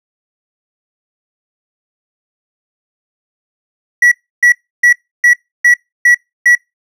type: tone bursts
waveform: triangle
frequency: 1938 Hz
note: B6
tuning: 33 cents flat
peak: -3 dBFS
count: 7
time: 4.02-6.552 s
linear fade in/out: 5 ms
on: 96 ms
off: 310 ms
effects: noise-tail reverb RT60 0.2 s tail -24 dB re dry